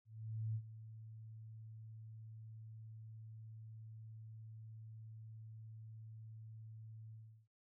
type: tone with ADSR envelope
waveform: sine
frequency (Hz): 110.4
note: A2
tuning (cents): +6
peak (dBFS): -37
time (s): 0.05-7.48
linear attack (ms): 500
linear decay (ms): 66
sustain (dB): -14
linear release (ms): 360
effects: noise-tail reverb RT60 0.1 s tail -21 dB re dry